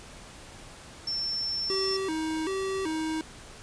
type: tone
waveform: sine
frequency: 5390 Hz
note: E8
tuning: 38 cents sharp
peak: -28 dBFS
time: 1.07-1.97 s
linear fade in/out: 5 ms
type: tone with vibrato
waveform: square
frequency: 348.9 Hz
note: F4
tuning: 2 cents flat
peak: -29 dBFS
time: 1.7-3.21 s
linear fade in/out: 0 ms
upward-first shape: square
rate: 1.3 Hz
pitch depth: 170 cents each way
effects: pink hiss -47 dBFS RMS until 3.62 s + resampled to 22050 Hz